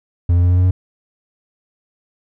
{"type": "tone with pitch steps", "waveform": "triangle", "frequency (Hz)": [86.7, 87.71, 88.73, 89.76, 90.8, 91.86], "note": ["F2", "F2", "F2", "F2", "F#2", "F#2"], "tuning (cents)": [-12, 8, 28, 48, -32, -12], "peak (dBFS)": -8, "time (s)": [0.29, 0.71], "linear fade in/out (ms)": 5, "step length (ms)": 70, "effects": []}